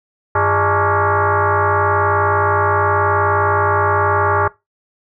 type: tone with frequency modulation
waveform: sine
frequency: 155.56 Hz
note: D#3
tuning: in tune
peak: -12 dBFS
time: 0.35-4.48 s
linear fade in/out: 5 ms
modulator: 252 Hz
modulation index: 5.4
effects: noise-tail reverb RT60 0.2 s tail -20 dB re dry